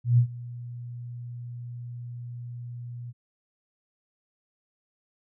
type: tone with ADSR envelope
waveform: sine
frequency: 120.7 Hz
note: B2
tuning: 39 cents flat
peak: -14 dBFS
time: 0.04-3.13 s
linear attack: 140 ms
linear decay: 88 ms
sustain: -21 dB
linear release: 35 ms
effects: none